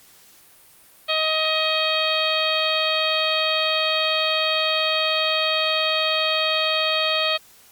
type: harmonic tone with a mistuned harmonic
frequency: 629 Hz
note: D#5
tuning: 19 cents sharp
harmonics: 1 / 2 / 3 / 4 / 5 / 6 / 7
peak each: -25 / -27 / -31 / -26 / -25 / -27 / -29 dBFS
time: 1.08-7.38 s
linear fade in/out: 20 ms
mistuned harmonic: 5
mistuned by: +36 cents
effects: white hiss -51 dBFS RMS until 7.71 s + Opus 48 kbps